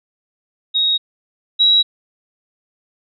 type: tone pair in turn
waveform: sine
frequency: 3772 / 3871 Hz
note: A#7 / B7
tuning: +20 / -35 cents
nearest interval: unison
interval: 45 cents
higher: second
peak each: -13 / -9 dBFS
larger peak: second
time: 0.74-0.98 / 1.59-1.83 s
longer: neither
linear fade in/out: 20 ms
effects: none